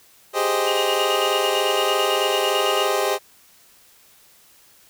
25% pulse chord, Ab major seventh, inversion third, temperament equal, 392 / 415.3 / 523.3 / 622.3 Hz, G4 / Ab4 / C5 / Eb5, 0 / 0 / 0 / 0 cents, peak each -21 dBFS, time 0.33-3.19 s, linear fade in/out 50 ms
sine tone with tremolo, 2849 Hz, F7, 34 cents sharp, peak -23 dBFS, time 0.66-2.88 s, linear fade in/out 20 ms, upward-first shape square, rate 9 Hz, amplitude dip 65%
effects white hiss -53 dBFS RMS until 4.89 s

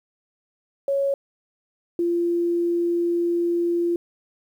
sine tone pair in turn, 554.4 / 344.1 Hz, C#5 / F4, 0 / -26 cents, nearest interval minor sixth, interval 826 cents, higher first, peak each -19 dBFS, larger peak neither, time 0.88-1.14 / 1.99-3.96 s, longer second, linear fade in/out 2 ms, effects 9-bit

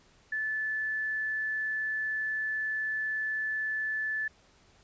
sine tone, 1742 Hz, A6, 18 cents flat, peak -29 dBFS, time 0.32-4.28 s, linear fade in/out 5 ms, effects pink hiss -62 dBFS RMS until 4.83 s + resampled to 16000 Hz

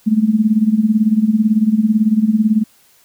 sine tone with tremolo, 216.6 Hz, A3, 27 cents flat, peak -7 dBFS, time 0.06-2.64 s, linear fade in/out 20 ms, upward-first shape sine, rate 18 Hz, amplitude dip 80%, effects white hiss -52 dBFS RMS until 3.04 s

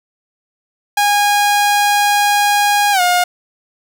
sawtooth tone with pitch glide, 820 to 713.9 Hz, G#5 to F5, -22 to +38 cents, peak -7 dBFS, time 0.97-3.24 s, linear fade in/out 5 ms, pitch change -240 cents, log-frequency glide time 2.92-3.01 s, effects none

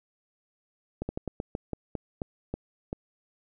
slowing click train, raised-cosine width 2 ms, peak -18 dBFS, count 11, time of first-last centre 1.02-2.929 s, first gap 70 ms, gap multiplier 1.21, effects none

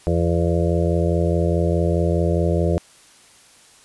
harmonic tone with a mistuned harmonic, 84.8 Hz, E2, 50 cents sharp, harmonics 1 / 2 / 4 / 5 / 6 / 7 / 8, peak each -20 / -22 / -25 / -26 / -26 / -26 / -33 dBFS, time 0.07-2.78 s, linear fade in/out 0 ms, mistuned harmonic 8, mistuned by +20 cents, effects white hiss -50 dBFS RMS until 3.84 s + resampled to 24000 Hz

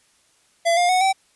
square tone with pitch steps, 677 / 706.6 / 737.4 / 769.6 Hz, E5 / F5 / F#5 / G5, +46 / +20 / -6 / -32 cents, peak -16 dBFS, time 0.65-1.13 s, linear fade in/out 20 ms, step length 120 ms, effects white hiss -60 dBFS RMS until 1.35 s + resampled to 24000 Hz

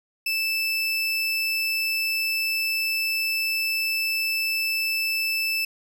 30% pulse tone, 2637 Hz, E7, in tune, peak -20 dBFS, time 0.26-5.65 s, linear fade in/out 5 ms, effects none

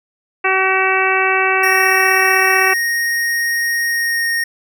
harmonic tone, 380.1 Hz, F#4, 47 cents sharp, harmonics 1 / 2 / 3 / 4 / 5 / 6 / 7, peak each -20 / -20 / -20 / -20 / -20 / -20 / -20 dBFS, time 0.44-2.74 s, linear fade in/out 10 ms
square tone with pitch glide, 1864.7 to 1854 Hz, A#6 to A#6, 0 to -10 cents, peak -16 dBFS, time 1.63-4.44 s, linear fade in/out 5 ms, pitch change -10 cents, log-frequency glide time 3.86-4.28 s
effects none

